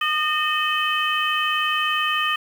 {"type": "harmonic tone with a mistuned harmonic", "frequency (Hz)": 611, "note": "D#5", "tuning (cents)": -32, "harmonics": [2, 3, 4, 5], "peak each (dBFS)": [-23, -26, -26, -25], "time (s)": [0.01, 2.36], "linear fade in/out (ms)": 5, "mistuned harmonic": 4, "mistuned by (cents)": 83, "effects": ["7-bit"]}